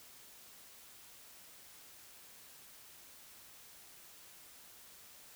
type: silence
effects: white hiss -57 dBFS RMS until 5.35 s